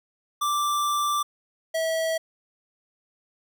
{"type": "tone pair in turn", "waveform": "square", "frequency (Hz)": [1174.7, 648.7], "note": ["D6", "E5"], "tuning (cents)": [0, -28], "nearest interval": "minor seventh", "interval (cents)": 1028, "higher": "first", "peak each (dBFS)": [-23, -24], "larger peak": "first", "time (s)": [[0.41, 1.23], [1.74, 2.18]], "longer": "first", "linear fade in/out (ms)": 10, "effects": []}